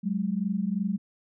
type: tone pair together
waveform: sine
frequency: 187.2 / 210.1 Hz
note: F#3 / G#3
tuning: +20 / +20 cents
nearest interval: major second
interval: 200 cents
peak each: -28 dBFS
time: 0.03-0.98 s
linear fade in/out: 20 ms
effects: none